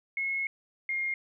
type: tone pair in turn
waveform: sine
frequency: 2174 / 2129 Hz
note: C#7 / C7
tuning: -34 / +30 cents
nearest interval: unison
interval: 36 cents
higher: first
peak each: -28 dBFS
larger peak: neither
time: 0.17-0.47 / 0.89-1.14 s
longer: first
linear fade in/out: 2 ms
effects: none